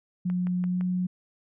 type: tone with pitch glide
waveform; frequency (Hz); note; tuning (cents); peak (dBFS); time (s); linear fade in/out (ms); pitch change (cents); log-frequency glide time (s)
sine; 180 to 181.57; F#3 to F#3; -47 to -32; -24; 0.25-1.07; 10; +15; 0.67-0.82
type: click train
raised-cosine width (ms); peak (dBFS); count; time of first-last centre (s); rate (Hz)
0.5; -28; 4; 0.3-0.81; 5.88
effects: none